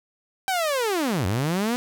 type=linear two-way sweep; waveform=sawtooth; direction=down then up; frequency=784 to 86 to 250.9 Hz; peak=-18 dBFS; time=0.48-1.76 s; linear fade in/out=0 ms; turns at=1.26 s; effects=10-bit